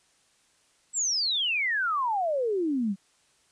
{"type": "exponential sweep", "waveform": "sine", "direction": "down", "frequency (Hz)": [7902, 185], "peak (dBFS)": -24, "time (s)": [0.93, 2.96], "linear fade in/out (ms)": 50, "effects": ["white hiss -65 dBFS RMS until 3.51 s", "resampled to 22050 Hz"]}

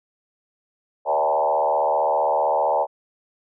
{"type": "tone with frequency modulation", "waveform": "sine", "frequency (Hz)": 725, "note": "F#5", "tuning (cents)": -35, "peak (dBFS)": -17, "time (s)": [1.05, 2.87], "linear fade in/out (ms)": 50, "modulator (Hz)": 75.4, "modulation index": 2.8, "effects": []}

